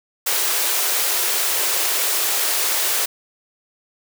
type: high-pass noise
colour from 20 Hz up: white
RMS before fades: -20 dBFS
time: 0.26-3.06 s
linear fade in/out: 10 ms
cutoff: 330 Hz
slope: 96 dB/octave
effects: none